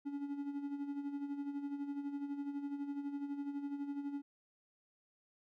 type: tone with tremolo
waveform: triangle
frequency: 283.4 Hz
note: C#4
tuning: 38 cents sharp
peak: -34 dBFS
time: 0.05-4.22 s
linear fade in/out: 20 ms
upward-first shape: sine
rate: 12 Hz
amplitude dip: 60%
effects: none